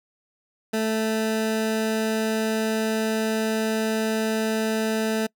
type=tone; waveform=20% pulse; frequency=220 Hz; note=A3; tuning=in tune; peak=-17 dBFS; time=0.73-5.27 s; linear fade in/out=10 ms; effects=noise-tail reverb RT60 0.1 s tail -26 dB re dry